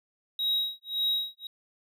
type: tone with tremolo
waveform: triangle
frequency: 3815 Hz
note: A#7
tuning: 39 cents sharp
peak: -22 dBFS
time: 0.39-1.47 s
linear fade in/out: 2 ms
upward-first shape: sine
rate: 1.8 Hz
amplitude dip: 100%
effects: none